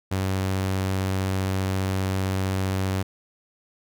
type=tone; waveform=sawtooth; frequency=95.2 Hz; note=F#2; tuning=50 cents sharp; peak=-19 dBFS; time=0.11-3.03 s; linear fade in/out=10 ms; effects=none